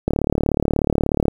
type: click train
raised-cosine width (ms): 2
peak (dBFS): -4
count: 45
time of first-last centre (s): 0.08-1.282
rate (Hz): 36.6
effects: 7-bit